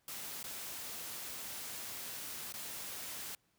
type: noise with dropouts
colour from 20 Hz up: white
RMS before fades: -44 dBFS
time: 0.08-3.35 s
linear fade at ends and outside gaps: 1 ms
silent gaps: 0.429-0.441 / 2.524-2.539 s
effects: pink hiss -75 dBFS RMS until 3.58 s + high-pass 60 Hz 12 dB/octave